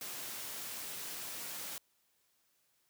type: high-pass noise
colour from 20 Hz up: white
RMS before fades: -43 dBFS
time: 0.01-1.78 s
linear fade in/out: 2 ms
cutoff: 100 Hz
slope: 12 dB/octave
effects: white hiss -75 dBFS RMS until 2.89 s + high-pass 60 Hz 12 dB/octave